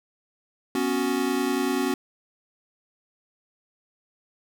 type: chord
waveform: square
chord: B suspended second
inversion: none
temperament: equal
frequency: 246.9 / 277.2 / 370 Hz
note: B3 / C#4 / F#4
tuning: 0 / 0 / 0 cents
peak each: -29 / -27 / -28 dBFS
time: 0.75-1.94 s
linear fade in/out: 2 ms
effects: none